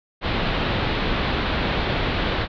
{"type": "low-pass noise", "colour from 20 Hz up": "pink", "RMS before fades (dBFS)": -23, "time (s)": [0.21, 2.48], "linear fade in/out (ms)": 50, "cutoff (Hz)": 4100, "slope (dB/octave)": 48, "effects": []}